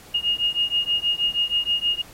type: beating tone pair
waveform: sine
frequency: 2850 / 2856.3 Hz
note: F7 / F7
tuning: +34 / +38 cents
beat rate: 6.3 Hz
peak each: -23 dBFS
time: 0.14-2.02 s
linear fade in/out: 10 ms
effects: pink hiss -47 dBFS RMS until 2.13 s + AAC 48 kbps